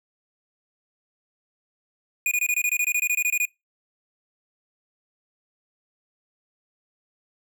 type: tone bursts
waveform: square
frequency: 2455 Hz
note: D#7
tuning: 24 cents flat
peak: -20 dBFS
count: 16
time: 2.26-3.453 s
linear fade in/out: 2 ms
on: 53 ms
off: 23 ms
effects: noise-tail reverb RT60 0.2 s tail -23 dB re dry